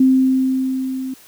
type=tone with level ramp; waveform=sine; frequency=261.6 Hz; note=C4; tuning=in tune; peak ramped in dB=-8 to -23 dBFS; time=0-1.14 s; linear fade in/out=5 ms; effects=white hiss -46 dBFS RMS until 1.27 s